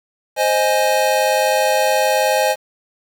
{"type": "chord", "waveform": "square", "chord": "Ab major", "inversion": "first", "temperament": "equal", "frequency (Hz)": [523.3, 622.3, 830.6], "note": ["C5", "Eb5", "Ab5"], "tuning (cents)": [0, 0, 0], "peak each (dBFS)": -19, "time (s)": [0.36, 2.56], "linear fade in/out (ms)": 50, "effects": ["7-bit"]}